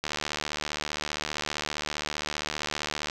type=click train; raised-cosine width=0.2 ms; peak=-12 dBFS; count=231; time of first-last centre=0.04-3.099 s; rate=75.2 Hz; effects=none